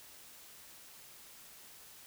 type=silence; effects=white hiss -55 dBFS RMS until 2.06 s